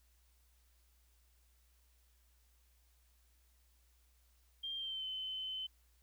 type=tone with pitch glide; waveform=sine; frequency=3188 to 3055 Hz; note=G7 to G7; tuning=+28 to -45 cents; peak=-39 dBFS; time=4.63-5.67 s; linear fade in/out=10 ms; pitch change=-73 cents; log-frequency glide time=4.76-5.06 s; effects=added 60 Hz sine -68 dBFS peak until 6.02 s + white hiss -75 dBFS RMS until 6.02 s